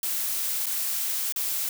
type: noise with dropouts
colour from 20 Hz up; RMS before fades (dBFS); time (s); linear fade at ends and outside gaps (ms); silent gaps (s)
blue; -28; 0.03-1.69; 2; 0.659-0.666 / 1.324-1.36
effects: none